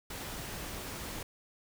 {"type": "noise", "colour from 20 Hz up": "pink", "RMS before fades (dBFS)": -41, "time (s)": [0.1, 1.23], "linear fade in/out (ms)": 5, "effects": []}